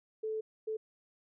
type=tone bursts at uneven times; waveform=sine; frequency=436.7 Hz; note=A4; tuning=13 cents flat; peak=-33 dBFS; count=2; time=0.23-0.41 / 0.67-0.77 s; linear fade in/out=10 ms; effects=none